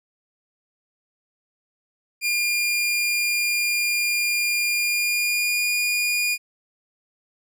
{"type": "tone with pitch glide", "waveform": "sawtooth", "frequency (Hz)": [2410, 2434], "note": ["D7", "D#7"], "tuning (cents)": [44, -39], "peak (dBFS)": -17, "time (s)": [2.21, 6.38], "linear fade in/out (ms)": 50, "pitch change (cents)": 17, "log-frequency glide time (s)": [4.69, 5.72], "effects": []}